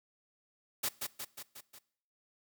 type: noise with echo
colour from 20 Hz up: white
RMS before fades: -33 dBFS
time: 0.83-0.89 s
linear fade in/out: 10 ms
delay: 180 ms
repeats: 5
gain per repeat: -4 dB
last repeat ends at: 1.79 s
effects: noise-tail reverb RT60 0.6 s tail -21 dB re dry + high-pass 100 Hz 12 dB/octave